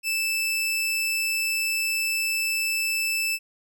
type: tone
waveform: sawtooth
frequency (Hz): 2637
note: E7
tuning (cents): 0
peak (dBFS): -20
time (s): 0.03-3.39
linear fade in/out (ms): 50
effects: none